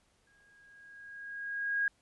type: tone with exponential growth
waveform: sine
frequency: 1637 Hz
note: G#6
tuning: 25 cents flat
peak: -26 dBFS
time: 0.27-1.88 s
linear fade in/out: 2 ms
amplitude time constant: 350 ms
effects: pink hiss -71 dBFS RMS until 2.01 s + resampled to 24000 Hz